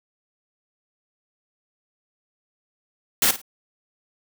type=noise with echo; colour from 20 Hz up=white; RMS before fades=-18 dBFS; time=3.22-3.31 s; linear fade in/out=2 ms; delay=53 ms; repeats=2; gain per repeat=-13 dB; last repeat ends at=3.416 s; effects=none